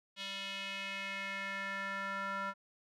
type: tone with band-pass filter sweep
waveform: square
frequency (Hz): 196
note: G3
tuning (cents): 0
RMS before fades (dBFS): -40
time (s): 0.16-2.54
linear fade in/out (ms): 50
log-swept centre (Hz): 3300 to 1300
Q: 2.9
effects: none